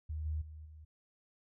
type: tone with level steps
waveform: sine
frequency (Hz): 77.3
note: D#2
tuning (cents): -11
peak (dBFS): -36 / -33 / -46 / -50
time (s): 0.09-0.85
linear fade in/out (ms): 10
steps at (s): 0.25 / 0.41 / 0.65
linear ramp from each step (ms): 10
effects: none